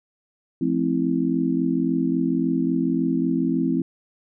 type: chord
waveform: sine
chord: F major seventh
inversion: none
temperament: just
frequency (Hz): 174.61 / 218.3 / 261.9 / 327.4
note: F3 / A3 / C4 / E4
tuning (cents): 0 / -13 / +2 / -12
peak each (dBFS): -26 / -28 / -22 / -25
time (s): 0.61-3.82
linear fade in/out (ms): 5
effects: none